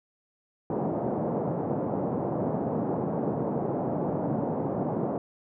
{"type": "band-pass noise", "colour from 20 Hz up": "pink", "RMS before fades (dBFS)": -29, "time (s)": [0.7, 5.18], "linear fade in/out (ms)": 2, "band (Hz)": [140, 790], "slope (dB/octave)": 24, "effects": []}